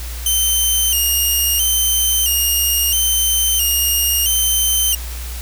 5% pulse tone with vibrato, 2960 Hz, F#7, in tune, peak -6 dBFS, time 0.26-4.95 s, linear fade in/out 2 ms, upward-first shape square, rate 0.75 Hz, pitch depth 72 cents each way, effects added 60 Hz sine -25 dBFS peak until 5.41 s + white hiss -33 dBFS RMS until 5.41 s

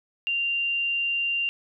sine tone, 2780 Hz, F7, 9 cents flat, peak -23 dBFS, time 0.27-1.49 s, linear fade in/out 0 ms, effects none

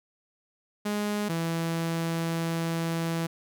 sawtooth tone pair in turn, 207.7 / 165.61 Hz, G#3 / E3, 0 / +8 cents, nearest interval major third, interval 392 cents, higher first, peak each -23 dBFS, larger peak neither, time 0.85-1.29 / 1.29-3.27 s, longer second, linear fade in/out 10 ms, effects none

